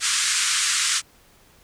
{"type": "band-pass noise", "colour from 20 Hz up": "white", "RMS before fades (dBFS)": -22, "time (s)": [0, 1.02], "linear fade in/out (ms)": 50, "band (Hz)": [1200, 9000], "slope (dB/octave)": 48, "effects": ["pink hiss -55 dBFS RMS until 1.63 s"]}